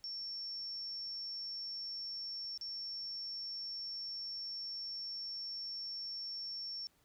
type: tone with dropouts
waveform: sine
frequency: 5450 Hz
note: F8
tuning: 43 cents flat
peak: -40 dBFS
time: 0.04-6.87 s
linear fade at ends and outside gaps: 0 ms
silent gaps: 2.576-2.612 s
effects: pink hiss -72 dBFS RMS until 7.04 s